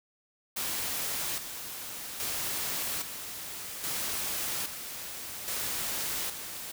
white noise with tremolo, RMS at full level -33 dBFS, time 0.56-6.72 s, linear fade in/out 10 ms, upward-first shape square, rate 0.61 Hz, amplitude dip 55%, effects none

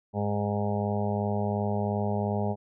harmonic tone, 102.8 Hz, G#2, 17 cents flat, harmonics 1 / 2 / 4 / 5 / 6 / 7 / 8 / 9, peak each -30 / -30 / -34 / -38 / -35 / -38 / -36 / -43 dBFS, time 0.13-2.56 s, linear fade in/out 50 ms, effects none

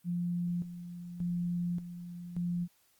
sine tone with tremolo, 174.61 Hz, F3, in tune, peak -30 dBFS, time 0.04-2.68 s, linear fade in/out 50 ms, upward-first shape square, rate 0.86 Hz, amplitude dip 70%, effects white hiss -69 dBFS RMS until 2.99 s + Opus 32 kbps

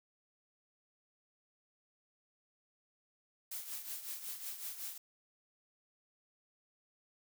blue noise with tremolo, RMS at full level -41 dBFS, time 3.51-4.98 s, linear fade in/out 5 ms, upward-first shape triangle, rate 5.4 Hz, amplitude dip 70%, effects none

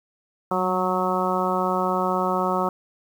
harmonic tone with a mistuned harmonic, 184 Hz, F#3, 9 cents flat, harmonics 1 / 2 / 3 / 4 / 5 / 6 / 7, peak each -28 / -28 / -28 / -28 / -28 / -28 / -28 dBFS, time 0.51-2.69 s, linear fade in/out 2 ms, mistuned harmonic 1, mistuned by +23 cents, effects 8-bit

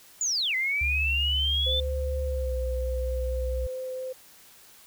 sine linear two-way sweep, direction down then up, 7100 to 2019 to 3563 Hz, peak -24 dBFS, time 0.21-1.8 s, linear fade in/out 2 ms, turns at 0.55 s
sine tone with pitch glide, 70 to 62 Hz, C#2 to B1, +18 to +7 cents, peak -27 dBFS, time 0.81-3.67 s, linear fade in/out 5 ms, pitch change -211 cents, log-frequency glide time 2.26-2.59 s
sine tone with vibrato, 515 Hz, C5, 28 cents flat, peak -31 dBFS, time 1.66-4.13 s, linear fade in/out 10 ms, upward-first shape triangle, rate 4.3 Hz, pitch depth 8 cents each way
effects white hiss -53 dBFS RMS until 4.86 s

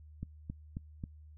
click train, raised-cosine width 5 ms, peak -26 dBFS, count 4, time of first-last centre 0.23-1.039 s, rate 3.71 Hz, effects noise-tail reverb RT60 0.1 s tail -23 dB re dry + added 76 Hz sine -51 dBFS peak until 1.37 s

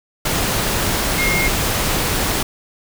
sine tone in noise, 2139 Hz, C7, 38 cents sharp, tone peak -18 dBFS, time 1.18-1.48 s, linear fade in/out 5 ms, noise pink, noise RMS -19 dBFS, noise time 0.25-2.43 s, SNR -2 dB, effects none

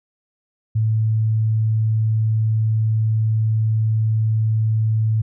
sine tone, 110 Hz, A2, in tune, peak -15 dBFS, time 0.75-5.22 s, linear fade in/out 10 ms, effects none

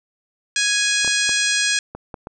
harmonic tone, 830.6 Hz, G#5, in tune, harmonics 2 / 3 / 4 / 5 / 6 / 7 / 8 / 9 / 10, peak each -22 / -24 / -25 / -26 / -27 / -27 / -28 / -29 / -29 dBFS, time 0.56-1.79 s, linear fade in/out 2 ms
clicks, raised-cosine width 1 ms, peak -17 dBFS, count 6, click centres 1.047 / 1.077 / 1.293 / 1.95 / 2.142 / 2.271 s
effects none

